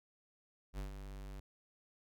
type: tone with ADSR envelope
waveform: square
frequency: 49 Hz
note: G1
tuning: in tune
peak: -39 dBFS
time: 0.73-1.4 s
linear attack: 56 ms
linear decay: 120 ms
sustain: -7 dB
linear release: 3 ms
effects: none